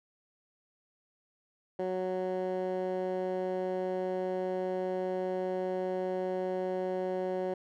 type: tone with band-pass filter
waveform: 15% pulse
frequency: 185 Hz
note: F#3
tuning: in tune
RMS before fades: -33 dBFS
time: 1.79-7.54 s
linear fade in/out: 5 ms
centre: 470 Hz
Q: 1.4
effects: none